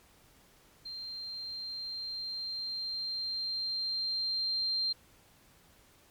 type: tone with level ramp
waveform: sine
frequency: 4169 Hz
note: C8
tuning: 7 cents flat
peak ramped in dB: -39 to -28 dBFS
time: 0.85-4.93 s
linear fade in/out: 10 ms
effects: pink hiss -62 dBFS RMS until 6.1 s + MP3 96 kbps